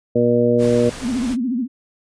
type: harmonic tone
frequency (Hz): 120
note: B2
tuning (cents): -49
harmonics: 1 / 2 / 3 / 4 / 5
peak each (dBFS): -23 / -18 / -22 / -16 / -21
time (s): 0.15-0.9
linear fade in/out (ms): 10
type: noise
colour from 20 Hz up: pink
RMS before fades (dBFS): -32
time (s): 0.58-1.37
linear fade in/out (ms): 50
type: tone with vibrato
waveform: sine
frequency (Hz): 246.9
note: B3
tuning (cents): 0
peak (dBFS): -18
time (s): 1.01-1.68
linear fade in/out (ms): 50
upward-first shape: sine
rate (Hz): 14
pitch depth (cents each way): 150
effects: resampled to 22050 Hz